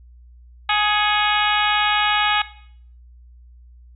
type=harmonic tone with a mistuned harmonic; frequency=417.8 Hz; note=G#4; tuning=10 cents sharp; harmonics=2 / 3 / 4 / 5 / 6 / 7 / 8 / 9; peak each=-21 / -23 / -24 / -25 / -26 / -26 / -27 / -28 dBFS; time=0.69-2.42 s; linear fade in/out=5 ms; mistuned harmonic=5; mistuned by=+75 cents; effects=noise-tail reverb RT60 0.6 s tail -17 dB re dry + added 60 Hz sine -43 dBFS peak until 3.95 s